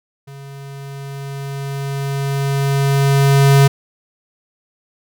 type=tone with level ramp; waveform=square; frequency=138.59 Hz; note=C#3; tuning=in tune; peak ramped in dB=-34 to -7 dBFS; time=0.27-3.68 s; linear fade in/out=10 ms; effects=none